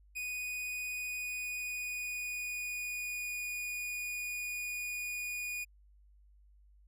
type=tone with pitch glide; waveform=45% pulse; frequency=2479 to 2456 Hz; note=D#7 to D#7; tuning=-7 to -23 cents; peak=-36 dBFS; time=0.15-5.65 s; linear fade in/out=20 ms; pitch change=-16 cents; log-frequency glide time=0.95-3.42 s; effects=added 50 Hz sine -59 dBFS peak until 6.87 s